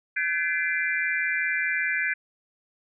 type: tone cluster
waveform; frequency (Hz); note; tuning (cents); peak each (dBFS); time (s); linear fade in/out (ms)
sine; 1536 / 1701 / 2044 / 2367; G6 / G#6 / C7 / D7; -36 / +41 / -41 / +13; -29; 0.16-2.14; 10
effects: none